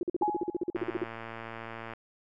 sine tone bursts, 350.5 Hz, F4, 6 cents sharp, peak -26 dBFS, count 16, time 0.01-1.036 s, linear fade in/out 2 ms, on 21 ms, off 46 ms
sine tone with exponential decay, 840 Hz, G#5, 19 cents sharp, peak -23 dBFS, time 0.22-0.73 s, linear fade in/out 2 ms, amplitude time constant 110 ms
click train, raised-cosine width 0.5 ms, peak -25 dBFS, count 135, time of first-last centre 0.76-1.935 s, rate 114 Hz
effects none

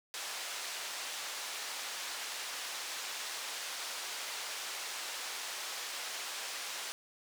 white band-pass noise, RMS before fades -41 dBFS, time 0.14-6.92 s, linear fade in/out 0 ms, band 600 to 6300 Hz, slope 12 dB/octave, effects none

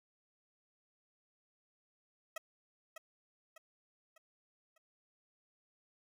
15% pulse tone with echo, 642 Hz, E5, 46 cents flat, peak -33 dBFS, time 2.36-2.38 s, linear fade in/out 5 ms, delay 600 ms, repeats 4, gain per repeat -7 dB, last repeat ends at 4.78 s, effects none

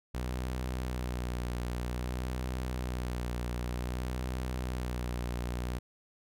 sawtooth tone with vibrato, 61.74 Hz, B1, in tune, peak -29 dBFS, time 0.14-5.79 s, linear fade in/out 10 ms, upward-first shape sine, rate 0.53 Hz, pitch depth 37 cents each way, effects none

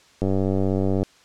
click train, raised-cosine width 2 ms, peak -10 dBFS, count 79, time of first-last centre 0.22-1.03 s, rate 96.3 Hz, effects white hiss -54 dBFS RMS until 1.24 s + low-pass 6000 Hz 12 dB/octave

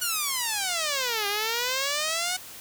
5% pulse exponential two-way sweep, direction down then up, 1480 to 399.3 to 745 Hz, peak -14 dBFS, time 0.01-2.37 s, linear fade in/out 10 ms, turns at 1.27 s, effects white hiss -43 dBFS RMS until 2.6 s

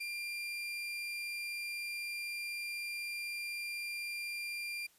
35% pulse tone, 2388 Hz, D7, 28 cents sharp, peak -36 dBFS, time 0-4.87 s, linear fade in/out 10 ms, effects white hiss -67 dBFS RMS until 4.98 s + resampled to 32000 Hz

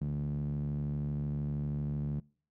sawtooth tone with band-pass filter, 72.9 Hz, D2, 12 cents flat, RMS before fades -34 dBFS, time 0.01-2.2 s, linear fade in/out 5 ms, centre 170 Hz, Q 5.8, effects noise-tail reverb RT60 0.5 s tail -26 dB re dry

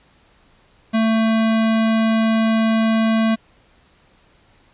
square tone, 222.9 Hz, A3, 23 cents sharp, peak -15 dBFS, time 0.93-3.36 s, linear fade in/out 20 ms, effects pink hiss -55 dBFS RMS until 4.73 s + resampled to 8000 Hz

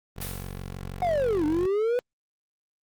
15% pulse tone, 46.25 Hz, F#1, in tune, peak -28 dBFS, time 0.16-1.67 s, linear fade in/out 10 ms
white noise with exponential decay, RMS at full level -33 dBFS, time 0.21-0.81 s, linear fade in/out 5 ms, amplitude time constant 130 ms
triangle linear two-way sweep, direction down then up, 740 to 293.7 to 501 Hz, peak -20 dBFS, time 1.02-1.99 s, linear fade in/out 0 ms, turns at 1.45 s
effects Opus 32 kbps

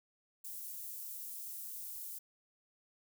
white high-pass noise, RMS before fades -45 dBFS, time 0.44-2.19 s, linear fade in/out 10 ms, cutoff 11000 Hz, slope 12 dB/octave, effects none

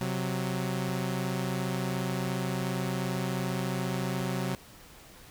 sawtooth tone pair together, 131.05 / 185.2 Hz, C3 / F#3, +3 / +2 cents, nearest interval tritone, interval 599 cents, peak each -28 dBFS, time 0.01-4.55 s, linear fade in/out 0 ms, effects pink hiss -52 dBFS RMS until 5.3 s

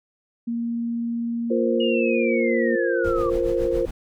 sine tone with vibrato, 233.9 Hz, A#3, 6 cents sharp, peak -23 dBFS, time 0.47-2.76 s, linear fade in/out 10 ms, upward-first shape triangle, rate 20 Hz, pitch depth 10 cents each way
sine chord, F suspended fourth, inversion none, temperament equal, 349.2 / 466.2 / 523.3 Hz, F4 / Bb4 / C5, 0 / 0 / 0 cents, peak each -24 dBFS, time 1.5-3.86 s, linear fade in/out 10 ms
sine linear sweep, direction down, 2893 to 1135 Hz, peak -27 dBFS, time 1.8-3.3 s, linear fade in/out 5 ms
brown noise with tremolo, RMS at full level -28 dBFS, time 3.04-3.91 s, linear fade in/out 5 ms, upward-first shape triangle, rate 7.2 Hz, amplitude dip 80%
effects none

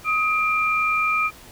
sine tone pair together, 1260 / 2379 Hz, D#6 / D7, +21 / +22 cents, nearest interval major seventh, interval 1101 cents, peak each -21 dBFS, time 0.04-1.31 s, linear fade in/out 50 ms, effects pink hiss -45 dBFS RMS until 1.51 s

